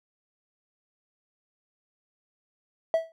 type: tone with exponential decay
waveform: triangle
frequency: 653 Hz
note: E5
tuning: 17 cents flat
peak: -14 dBFS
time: 2.94-3.12 s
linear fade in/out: 1 ms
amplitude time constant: 37 ms
effects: tanh soft clip ceiling -13 dBFS